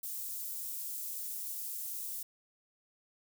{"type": "high-pass noise", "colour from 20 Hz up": "white", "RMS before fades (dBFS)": -40, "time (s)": [0.03, 2.23], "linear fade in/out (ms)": 5, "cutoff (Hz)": 9400, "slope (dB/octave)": 12, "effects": []}